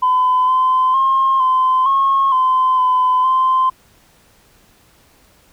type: tone with pitch steps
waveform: sine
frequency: 1012 / 1028 / 1068 / 1031 / 1087 / 1030 / 1014 / 1038 Hz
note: B5 / C6 / C6 / C6 / C#6 / C6 / B5 / C6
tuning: +42 / -31 / +35 / -26 / -34 / -28 / +45 / -14 cents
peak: -10 dBFS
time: 0.02-3.7 s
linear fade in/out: 10 ms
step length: 460 ms
effects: tanh soft clip ceiling -7 dBFS + pink hiss -52 dBFS RMS until 5.52 s